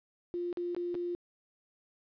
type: tone with dropouts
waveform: sine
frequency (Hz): 350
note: F4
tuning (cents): +4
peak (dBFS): -32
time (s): 0.34-1.15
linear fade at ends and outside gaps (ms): 0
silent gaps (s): 0.528-0.572 / 0.748-0.765 / 0.944-0.951
effects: resampled to 11025 Hz + 11-bit